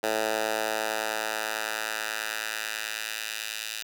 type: tone with high-pass filter sweep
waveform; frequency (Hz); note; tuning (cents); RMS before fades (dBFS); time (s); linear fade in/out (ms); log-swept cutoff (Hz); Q
10% pulse; 109.2; A2; -13; -31; 0.03-3.83; 10; 540 to 2900; 1.1
effects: none